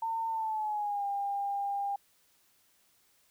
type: tone with pitch glide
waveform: sine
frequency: 905 to 801.6 Hz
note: A5 to G5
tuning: +48 to +38 cents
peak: -30 dBFS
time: 0.02-1.96 s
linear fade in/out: 5 ms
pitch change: -210 cents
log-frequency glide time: 0.29-1.05 s
effects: white hiss -68 dBFS RMS until 3.3 s